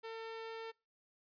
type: tone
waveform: sawtooth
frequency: 450.5 Hz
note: A4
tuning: 41 cents sharp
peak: -39 dBFS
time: 0.03-0.72 s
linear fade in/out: 20 ms
effects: noise-tail reverb RT60 0.3 s tail -25 dB re dry + resampled to 11025 Hz